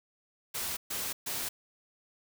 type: noise bursts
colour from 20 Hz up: white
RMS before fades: -35 dBFS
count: 3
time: 0.54-1.49 s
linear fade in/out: 10 ms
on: 230 ms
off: 130 ms
effects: none